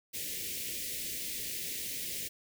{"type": "band-stop noise", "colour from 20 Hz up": "white", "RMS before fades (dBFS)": -38, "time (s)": [0.13, 2.29], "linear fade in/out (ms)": 20, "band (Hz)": [540, 1900], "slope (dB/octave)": 48, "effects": []}